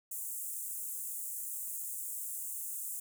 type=high-pass noise; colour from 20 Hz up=pink; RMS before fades=-40 dBFS; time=0.11-3 s; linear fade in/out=5 ms; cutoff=7500 Hz; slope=48 dB/octave; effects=none